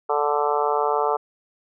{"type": "harmonic tone", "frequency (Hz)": 146.83, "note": "D3", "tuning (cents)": 0, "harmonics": [3, 4, 5, 6, 7, 8, 9], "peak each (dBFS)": [-24, -28, -26, -25, -30, -27, -31], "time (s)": [0.09, 1.17], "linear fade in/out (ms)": 10, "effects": []}